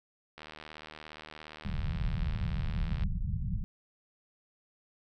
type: click train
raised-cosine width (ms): 0.3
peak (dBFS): -29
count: 206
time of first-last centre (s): 0.38-3.035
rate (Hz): 77.2
type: low-pass noise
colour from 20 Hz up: pink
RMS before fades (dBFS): -32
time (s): 1.65-3.64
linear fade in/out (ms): 0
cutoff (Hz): 200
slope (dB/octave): 96
effects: none